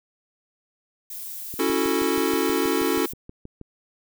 violet noise, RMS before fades -35 dBFS, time 1.1-3.13 s, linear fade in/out 5 ms
click train, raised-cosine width 3 ms, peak -26 dBFS, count 14, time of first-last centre 1.54-3.613 s, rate 6.27 Hz
square chord, F# minor seventh, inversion second, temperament equal, 277.2 / 329.6 / 370 / 440 Hz, C#4 / E4 / F#4 / A4, 0 / 0 / 0 / 0 cents, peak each -27 dBFS, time 1.59-3.06 s, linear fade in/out 5 ms
effects none

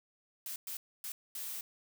blue noise bursts at uneven times, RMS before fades -41 dBFS, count 4, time 0.46-0.56 / 0.67-0.77 / 1.04-1.12 / 1.35-1.61 s, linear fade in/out 2 ms, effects none

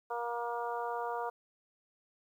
harmonic tone, 236.9 Hz, A#3, 28 cents sharp, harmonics 2 / 3 / 4 / 5 / 6, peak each -39 / -39 / -38 / -43 / -46 dBFS, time 0.1-1.3 s, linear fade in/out 10 ms, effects 11-bit

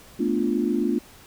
sine chord, B half-diminished seventh, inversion third, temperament equal, 220 / 246.9 / 293.7 / 349.2 Hz, A3 / B3 / D4 / F4, 0 / 0 / 0 / 0 cents, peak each -26 dBFS, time 0.19-0.99 s, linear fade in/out 10 ms, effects pink hiss -49 dBFS RMS until 1.26 s

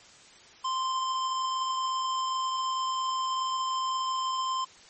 square tone, 1043 Hz, C6, 6 cents flat, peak -28 dBFS, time 0.64-4.65 s, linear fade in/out 10 ms, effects white hiss -53 dBFS RMS until 4.89 s + MP3 32 kbps

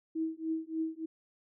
sine tone with tremolo, 321.5 Hz, E4, 43 cents flat, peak -28 dBFS, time 0.15-1.06 s, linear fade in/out 10 ms, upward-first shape triangle, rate 3.4 Hz, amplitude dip 100%, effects none

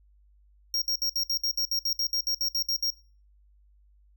square tone bursts, 5580 Hz, F8, 2 cents flat, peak -25 dBFS, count 16, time 0.74-2.903 s, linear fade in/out 2 ms, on 78 ms, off 61 ms, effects noise-tail reverb RT60 0.4 s tail -23 dB re dry + added 50 Hz sine -57 dBFS peak until 4.16 s

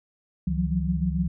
sine tone cluster, 69.4 / 160.1 / 176.3 / 183.1 Hz, C#2 / D#3 / F3 / F#3, +3 / +50 / +17 / -18 cents, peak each -28 dBFS, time 0.47-1.28 s, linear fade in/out 5 ms, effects none

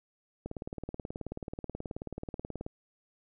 click train, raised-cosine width 2 ms, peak -24 dBFS, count 42, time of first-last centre 0.46-2.664 s, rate 18.6 Hz, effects none

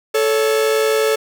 45% pulse tone pair together, 437.7 / 560 Hz, A4 / C#5, -9 / +18 cents, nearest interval major third, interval 427 cents, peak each -15 / -20 dBFS, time 0.14-1.16 s, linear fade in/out 10 ms, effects none

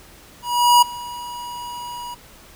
square tone with ADSR envelope, 966 Hz, B5, 39 cents flat, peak -9 dBFS, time 0.42-2.15 s, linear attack 400 ms, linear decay 9 ms, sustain -21 dB, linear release 16 ms, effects pink hiss -46 dBFS RMS until 2.55 s

